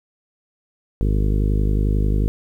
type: harmonic tone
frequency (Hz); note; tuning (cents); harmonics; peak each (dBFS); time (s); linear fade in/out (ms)
51.2; G#1; -24; 1 / 2 / 3 / 4 / 5 / 6 / 7 / 8 / 9; -17 / -23 / -27 / -29 / -31 / -33 / -34 / -35 / -36; 1.01-2.28; 0
effects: 9-bit